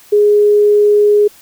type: tone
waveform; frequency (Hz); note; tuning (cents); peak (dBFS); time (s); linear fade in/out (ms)
sine; 415.3; G#4; 0; -6; 0.12-1.28; 10
effects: white hiss -43 dBFS RMS until 1.41 s

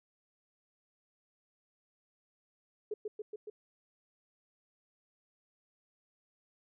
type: tone with echo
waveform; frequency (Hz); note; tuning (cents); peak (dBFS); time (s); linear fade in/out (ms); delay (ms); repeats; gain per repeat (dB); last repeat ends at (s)
sine; 423.3; G#4; +33; -33; 2.91-2.94; 5; 140; 4; -2; 3.5
effects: none

